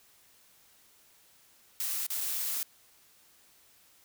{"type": "noise with dropouts", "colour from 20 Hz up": "blue", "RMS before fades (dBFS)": -33, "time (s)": [1.8, 2.63], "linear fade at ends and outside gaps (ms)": 0, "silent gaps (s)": [[2.065, 2.103], [2.207, 2.211]], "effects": ["white hiss -62 dBFS RMS until 4.04 s"]}